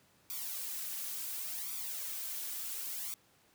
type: noise with flanger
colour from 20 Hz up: blue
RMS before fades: -40 dBFS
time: 0.3-3.14 s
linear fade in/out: 0 ms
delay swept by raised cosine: 0.85 to 3.55 ms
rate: 0.7 Hz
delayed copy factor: +0.75
effects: pink hiss -67 dBFS RMS until 3.54 s + high-pass 100 Hz 12 dB/octave